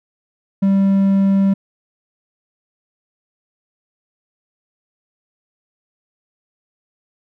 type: tone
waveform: triangle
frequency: 195.5 Hz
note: G3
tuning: 4 cents flat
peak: -9 dBFS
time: 0.62-1.54 s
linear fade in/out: 10 ms
effects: none